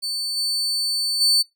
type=tone with level steps; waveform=35% pulse; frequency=4500 Hz; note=C#8; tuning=25 cents sharp; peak=-22 / -19 / -13 dBFS; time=0.02-1.43 s; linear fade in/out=20 ms; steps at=0.36 / 1.2 s; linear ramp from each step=20 ms; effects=noise-tail reverb RT60 0.2 s tail -26 dB re dry